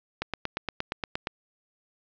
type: click train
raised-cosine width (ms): 0.3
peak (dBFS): -13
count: 10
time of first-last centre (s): 0.22-1.271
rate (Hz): 8.56
effects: resampled to 16000 Hz + 9-bit